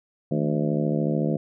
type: harmonic tone with a mistuned harmonic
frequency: 73.7 Hz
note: D2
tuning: 7 cents sharp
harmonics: 2 / 3 / 4 / 5 / 6 / 7 / 8 / 9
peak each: -25 / -27 / -29 / -31 / -36 / -31 / -36 / -36 dBFS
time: 0.31-1.37 s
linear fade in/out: 5 ms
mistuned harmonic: 2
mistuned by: +120 cents
effects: none